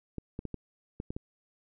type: clicks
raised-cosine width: 3 ms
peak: -23 dBFS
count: 7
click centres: 0.183 / 0.391 / 0.453 / 0.543 / 1.001 / 1.105 / 1.165 s
effects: none